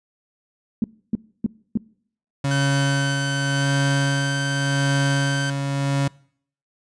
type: tone bursts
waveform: sine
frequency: 220 Hz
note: A3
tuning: in tune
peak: -16 dBFS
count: 4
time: 0.82-1.774 s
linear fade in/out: 2 ms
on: 21 ms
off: 290 ms
type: tone with tremolo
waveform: 35% pulse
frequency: 139.1 Hz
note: C#3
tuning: 6 cents sharp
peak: -16 dBFS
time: 2.44-6.08 s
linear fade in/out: 5 ms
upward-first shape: sine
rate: 0.88 Hz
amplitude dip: 45%
type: tone with pitch glide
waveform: sawtooth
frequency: 1528 to 1548.4 Hz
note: G6 to G6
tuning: -45 to -22 cents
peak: -22 dBFS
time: 2.51-5.5 s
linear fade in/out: 2 ms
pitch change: +23 cents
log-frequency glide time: 3.6-3.66 s
effects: noise-tail reverb RT60 0.6 s tail -24 dB re dry + resampled to 22050 Hz